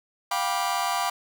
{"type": "chord", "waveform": "40% pulse", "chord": "G dominant seventh", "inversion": "third", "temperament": "just", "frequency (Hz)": [705.6, 784, 980, 1176], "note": ["F5", "G5", "B5", "D6"], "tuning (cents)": [18, 0, -14, 2], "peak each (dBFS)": -29, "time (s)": [0.31, 1.1], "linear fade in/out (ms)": 5, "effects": []}